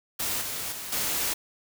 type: noise with level steps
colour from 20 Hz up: white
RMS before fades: -29 / -33 / -37 / -28 dBFS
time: 0.19-1.34 s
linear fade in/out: 10 ms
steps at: 0.41 / 0.72 / 0.92 s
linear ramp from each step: 5 ms
effects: none